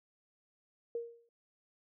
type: tone with exponential decay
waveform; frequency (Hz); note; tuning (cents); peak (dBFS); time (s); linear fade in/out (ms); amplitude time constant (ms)
sine; 467.8; A#4; +6; -32; 0.95-1.29; 2; 73
effects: none